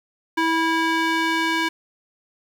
square tone with band-pass filter sweep, 326.4 Hz, E4, 17 cents flat, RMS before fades -21 dBFS, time 0.37-1.69 s, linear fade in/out 10 ms, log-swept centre 1400 to 2100 Hz, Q 0.88, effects 7-bit

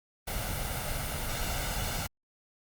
pink noise with comb filter, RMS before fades -33 dBFS, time 0.27-2.07 s, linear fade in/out 10 ms, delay 1.4 ms, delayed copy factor +0.6, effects Opus 32 kbps

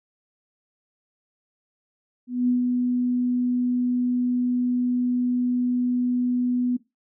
sine tone with ADSR envelope, 247.2 Hz, B3, 2 cents sharp, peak -17 dBFS, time 2.27-6.77 s, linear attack 210 ms, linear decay 130 ms, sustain -3 dB, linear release 10 ms, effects noise-tail reverb RT60 0.2 s tail -17 dB re dry

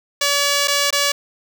5% pulse tone with dropouts, 570 Hz, C#5, 48 cents sharp, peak -4 dBFS, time 0.21-1.12 s, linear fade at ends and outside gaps 5 ms, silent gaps 0.675-0.68 / 0.906-0.926 s, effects none

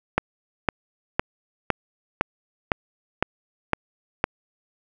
click train, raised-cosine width 0.5 ms, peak -3 dBFS, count 9, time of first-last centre 0.18-4.241 s, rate 1.97 Hz, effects none

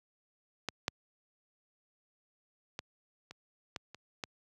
clicks, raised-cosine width 0.2 ms, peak -16 / -12 / -20 / -29 / -20 / -30 / -19 dBFS, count 7, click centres 0.687 / 0.881 / 2.791 / 3.31 / 3.762 / 3.946 / 4.238 s, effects high-pass 80 Hz 12 dB/octave

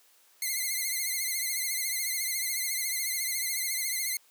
5% pulse tone with vibrato, 2093 Hz, C7, in tune, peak -19 dBFS, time 0.42-4.17 s, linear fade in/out 2 ms, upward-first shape triangle, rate 14 Hz, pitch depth 87 cents each way, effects white hiss -62 dBFS RMS until 4.3 s + high-pass 400 Hz 12 dB/octave

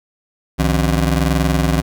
25% pulse ring-modulated tone, 110 Hz, A2, in tune, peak -7 dBFS, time 0.58-1.82 s, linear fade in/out 20 ms, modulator 44.4 Hz, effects none

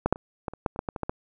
clicks, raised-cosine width 1 ms, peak -8 / -6 / -27 / -15 / -25 / -10 / -26 / -12 / -15 / -19 / -14 / -14 dBFS, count 12, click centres 0.06 / 0.126 / 0.159 / 0.482 / 0.536 / 0.662 / 0.761 / 0.791 / 0.888 / 0.962 / 1.033 / 1.095 s, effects none

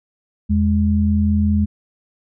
sine tone pair together, 82.51 / 207.9 Hz, E2 / G#3, +2 / +2 cents, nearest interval octave + major third, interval 1600 cents, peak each -16 / -16 dBFS, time 0.49-1.66 s, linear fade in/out 20 ms, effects none

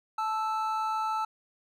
triangle tone pair together, 872.9 / 1320 Hz, A5 / E6, -14 / +2 cents, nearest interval perfect fifth, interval 716 cents, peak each -28 / -29 dBFS, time 0.18-1.25 s, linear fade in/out 5 ms, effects none

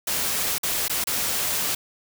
white noise with dropouts, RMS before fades -25 dBFS, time 0.07-1.75 s, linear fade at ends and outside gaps 5 ms, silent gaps 0.583-0.632 / 0.882-0.896 / 1.041-1.07 s, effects none

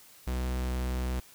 45% pulse tone, 63 Hz, B1, 35 cents sharp, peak -29 dBFS, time 0.27-1.2 s, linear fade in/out 5 ms, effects white hiss -55 dBFS RMS until 1.34 s

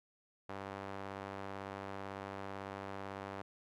sawtooth tone with band-pass filter, 98 Hz, G2, in tune, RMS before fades -45 dBFS, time 0.49-3.42 s, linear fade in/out 5 ms, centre 920 Hz, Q 0.82, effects none

